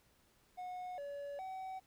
triangle tone with pitch steps, 728 / 569 / 757 Hz, F#5 / C#5 / F#5, -28 / +45 / +39 cents, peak -40 dBFS, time 0.57-1.8 s, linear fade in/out 20 ms, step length 410 ms, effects pink hiss -71 dBFS RMS until 1.86 s

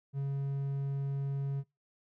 triangle tone, 138.59 Hz, C#3, in tune, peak -29 dBFS, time 0.13-1.64 s, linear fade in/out 50 ms, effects noise-tail reverb RT60 0.2 s tail -23 dB re dry

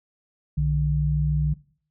sine tone pair together, 63 / 149.84 Hz, B1 / D3, +35 / +35 cents, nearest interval octave + minor third, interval 1500 cents, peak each -25 / -21 dBFS, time 0.57-1.54 s, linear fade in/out 10 ms, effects noise-tail reverb RT60 0.5 s tail -20 dB re dry

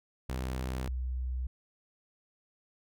sawtooth / sine tone pair in turn, 64 / 63.05 Hz, C2 / B1, -38 / +36 cents, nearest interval unison, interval 26 cents, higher first, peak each -29 / -31 dBFS, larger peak first, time 0.29-0.88 / 0.88-1.47 s, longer neither, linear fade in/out 5 ms, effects none

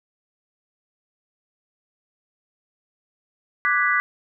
sine chord, G# half-diminished seventh, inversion second, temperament equal, 1174.7 / 1480 / 1661.2 / 1975.5 Hz, D6 / F#6 / G#6 / B6, 0 / 0 / 0 / 0 cents, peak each -23 / -23 / -26 / -21 dBFS, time 3.65-4 s, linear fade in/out 0 ms, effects none

